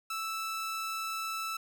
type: tone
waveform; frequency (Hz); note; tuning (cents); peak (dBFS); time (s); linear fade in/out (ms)
sawtooth; 1318; E6; -1; -30; 0.1-1.57; 5
effects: none